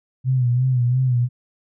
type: tone with vibrato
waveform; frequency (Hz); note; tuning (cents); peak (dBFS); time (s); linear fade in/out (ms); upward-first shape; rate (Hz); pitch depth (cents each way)
sine; 125.7; B2; +31; -15; 0.24-1.29; 50; sine; 2.9; 70
effects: none